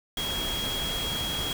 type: tone in noise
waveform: sine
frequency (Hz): 3289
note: G#7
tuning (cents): -18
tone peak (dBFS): -30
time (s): 0.17-1.53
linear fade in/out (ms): 2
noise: pink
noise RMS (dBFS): -33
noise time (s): 0.17-1.53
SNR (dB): 0
effects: none